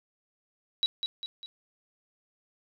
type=tone with echo; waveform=sine; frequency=3900 Hz; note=B7; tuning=23 cents flat; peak=-22 dBFS; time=0.83-0.86 s; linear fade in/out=0 ms; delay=200 ms; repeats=3; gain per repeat=-6 dB; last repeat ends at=1.46 s; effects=none

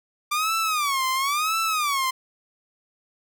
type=tone with vibrato; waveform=sawtooth; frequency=1175 Hz; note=D6; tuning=1 cent sharp; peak=-18 dBFS; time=0.31-2.11 s; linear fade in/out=10 ms; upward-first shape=sine; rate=0.97 Hz; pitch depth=210 cents each way; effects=none

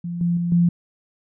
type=tone with level steps; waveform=sine; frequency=172.6 Hz; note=F3; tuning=20 cents flat; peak=-25 / -17 / -20 / -13 dBFS; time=0.04-0.69 s; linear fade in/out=5 ms; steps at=0.21 / 0.37 / 0.52 s; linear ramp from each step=2 ms; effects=none

